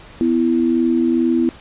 sine tone pair together, 250 / 332.3 Hz, B3 / E4, +21 / +14 cents, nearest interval perfect fourth, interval 493 cents, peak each -16 dBFS, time 0.21-1.49 s, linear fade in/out 0 ms, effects pink hiss -41 dBFS RMS until 1.6 s + resampled to 8000 Hz

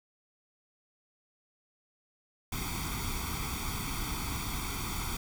pink noise with comb filter, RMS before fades -35 dBFS, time 2.52-5.17 s, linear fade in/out 5 ms, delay 0.87 ms, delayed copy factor +0.85, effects none

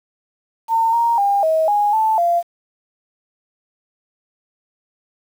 sine tone with pitch steps, 907 / 933 / 803 / 638 / 826 / 878 / 690 Hz, A#5 / A#5 / G5 / D#5 / G#5 / A5 / F5, -48 / +1 / +41 / +43 / -10 / -4 / -21 cents, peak -13 dBFS, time 0.68-2.43 s, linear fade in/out 50 ms, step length 250 ms, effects 7-bit

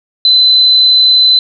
sine tone, 4032 Hz, B7, 35 cents sharp, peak -4 dBFS, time 0.25-1.39 s, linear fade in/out 2 ms, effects none

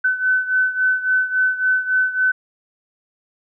sine beating tone pair, 1512 / 1515.6 Hz, F#6 / F#6, +37 / +41 cents, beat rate 3.6 Hz, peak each -17 / -21 dBFS, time 0.04-2.32 s, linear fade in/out 10 ms, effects none

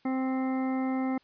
harmonic tone, 261.6 Hz, C4, in tune, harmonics 1 / 2 / 3 / 4 / 5 / 7 / 8, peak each -27 / -39 / -37 / -45 / -44 / -50 / -45 dBFS, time 0.05-1.18 s, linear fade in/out 5 ms, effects white hiss -65 dBFS RMS until 1.23 s + resampled to 11025 Hz

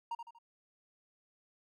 triangle tone with echo, 932.3 Hz, A#5, in tune, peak -33 dBFS, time 0.11-0.15 s, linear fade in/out 5 ms, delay 79 ms, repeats 3, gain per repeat -7 dB, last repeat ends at 0.387 s, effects none

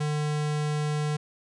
square tone, 150 Hz, D3, 37 cents sharp, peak -26 dBFS, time 0-1.17 s, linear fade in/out 10 ms, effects resampled to 22050 Hz

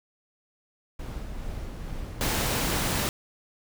brown noise with tremolo, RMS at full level -34 dBFS, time 0.99-2.43 s, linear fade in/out 5 ms, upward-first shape sine, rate 2.3 Hz, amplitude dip 25%
pink noise, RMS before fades -27 dBFS, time 2.21-3.09 s, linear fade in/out 0 ms
effects none

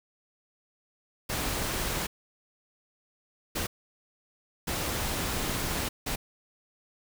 pink noise bursts at uneven times, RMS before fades -31 dBFS, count 4, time 1.29-2.07 / 3.55-3.67 / 4.67-5.89 / 6.06-6.16 s, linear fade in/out 10 ms, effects none

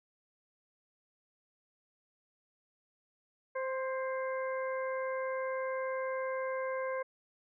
harmonic tone with a mistuned harmonic, 523.3 Hz, C5, in tune, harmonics 1 / 2 / 3 / 4, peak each -34 / -40 / -44 / -46 dBFS, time 3.55-7.03 s, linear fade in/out 10 ms, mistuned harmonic 3, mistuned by +25 cents, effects none

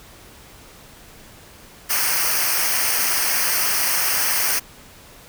white noise with comb filter, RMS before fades -20 dBFS, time 1.89-4.6 s, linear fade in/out 20 ms, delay 0.27 ms, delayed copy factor -0.75, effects pink hiss -45 dBFS RMS until 5.28 s

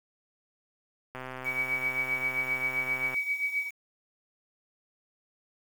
click train, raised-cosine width 0.5 ms, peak -24 dBFS, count 258, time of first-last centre 1.15-3.142 s, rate 129 Hz
sine tone with tremolo, 2271 Hz, C#7, 41 cents sharp, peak -24 dBFS, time 1.44-3.71 s, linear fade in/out 50 ms, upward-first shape triangle, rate 7.6 Hz, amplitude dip 80%
effects 8-bit

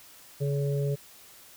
harmonic tone, 141.1 Hz, C#3, 31 cents sharp, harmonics 1 / 3 / 4, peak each -26 / -32 / -37 dBFS, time 0.4-0.96 s, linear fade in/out 20 ms, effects white hiss -52 dBFS RMS until 1.56 s

